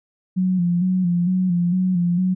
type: tone with vibrato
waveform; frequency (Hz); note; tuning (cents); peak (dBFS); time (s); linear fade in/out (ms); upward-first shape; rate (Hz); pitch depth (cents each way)
sine; 179.5; F3; +48; -16; 0.36-2.35; 20; square; 2.2; 51
effects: none